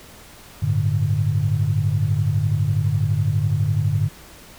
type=chord; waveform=sine; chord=G suspended second; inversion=none; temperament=equal; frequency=98 / 110 / 146.83 Hz; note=G2 / A2 / D3; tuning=0 / 0 / 0 cents; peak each=-21 dBFS; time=0.62-4.09 s; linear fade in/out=10 ms; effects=tanh soft clip ceiling -7 dBFS + pink hiss -44 dBFS RMS until 4.58 s